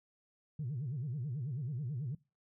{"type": "tone with vibrato", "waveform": "sine", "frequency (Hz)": 134.4, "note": "C3", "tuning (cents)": 47, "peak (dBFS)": -34, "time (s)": [0.59, 2.15], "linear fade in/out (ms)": 5, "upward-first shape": "sine", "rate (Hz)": 9.2, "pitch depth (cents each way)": 260, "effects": ["noise-tail reverb RT60 0.3 s tail -24 dB re dry", "tanh soft clip ceiling -32 dBFS"]}